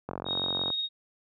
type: click train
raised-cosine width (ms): 1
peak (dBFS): -20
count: 29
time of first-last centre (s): 0.09-0.703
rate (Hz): 45.7
type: tone with tremolo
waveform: sine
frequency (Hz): 3742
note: A#7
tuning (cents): +6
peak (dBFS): -26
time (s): 0.25-0.89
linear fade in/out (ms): 50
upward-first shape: triangle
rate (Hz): 17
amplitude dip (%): 40
effects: high-pass 80 Hz 12 dB/octave